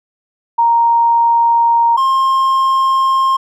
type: tone pair in turn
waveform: sine / triangle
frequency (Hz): 932.3 / 1064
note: A#5 / C6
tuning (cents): 0 / +29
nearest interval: major second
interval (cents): 229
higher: second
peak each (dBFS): -8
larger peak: neither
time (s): 0.58-1.97 / 1.97-3.37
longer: second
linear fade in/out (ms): 10
effects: none